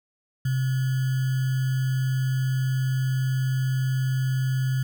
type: tone with sample-and-hold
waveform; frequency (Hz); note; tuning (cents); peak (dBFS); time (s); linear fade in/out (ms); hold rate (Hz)
sine; 130.81; C3; 0; -21; 0.45-4.83; 5; 1575
effects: none